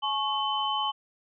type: tone cluster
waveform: sine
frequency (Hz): 851 / 1100 / 3048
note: G#5 / C#6 / G7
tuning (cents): +42 / -14 / -49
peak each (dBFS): -30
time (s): 0.02-0.92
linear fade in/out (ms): 20
effects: none